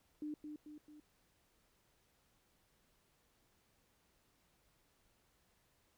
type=tone with echo; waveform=sine; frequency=300.8 Hz; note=D4; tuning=42 cents sharp; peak=-40 dBFS; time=0.22-0.34 s; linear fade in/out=2 ms; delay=220 ms; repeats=3; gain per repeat=-5 dB; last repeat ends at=1 s; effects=pink hiss -75 dBFS RMS until 5.97 s